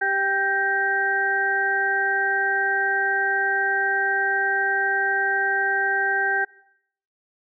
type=harmonic tone with a mistuned harmonic; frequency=392 Hz; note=G4; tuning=in tune; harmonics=1 / 2 / 4 / 5; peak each=-30 / -26 / -21 / -30 dBFS; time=0.01-6.45 s; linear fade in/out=10 ms; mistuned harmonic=5; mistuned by=-72 cents; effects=noise-tail reverb RT60 0.7 s tail -21 dB re dry